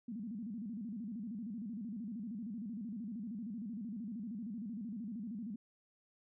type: tone with vibrato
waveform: sine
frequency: 217.8 Hz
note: A3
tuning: 17 cents flat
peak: -40 dBFS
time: 0.08-5.56 s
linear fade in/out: 5 ms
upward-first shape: square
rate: 13 Hz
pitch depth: 160 cents each way
effects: none